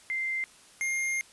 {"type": "tone pair in turn", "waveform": ["sine", "square"], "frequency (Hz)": [2087, 2122], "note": ["C7", "C7"], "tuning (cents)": [-5, 24], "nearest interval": "unison", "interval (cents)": 29, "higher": "second", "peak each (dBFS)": -28, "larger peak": "neither", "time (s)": [[0.1, 0.44], [0.81, 1.21]], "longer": "second", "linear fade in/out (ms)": 0, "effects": ["white hiss -55 dBFS RMS until 1.32 s", "resampled to 24000 Hz"]}